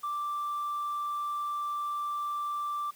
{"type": "tone with hard clipping", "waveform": "triangle", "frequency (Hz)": 1174.7, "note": "D6", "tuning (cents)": 0, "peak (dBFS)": -30, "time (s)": [0.03, 2.91], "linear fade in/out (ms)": 10, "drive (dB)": 2, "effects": ["white hiss -57 dBFS RMS until 2.95 s"]}